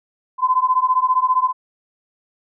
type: beating tone pair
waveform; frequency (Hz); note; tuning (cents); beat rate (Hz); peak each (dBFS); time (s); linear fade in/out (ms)
sine; 1014 / 1029; B5 / C6; +45 / -29; 15; -17; 0.38-1.53; 50
effects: none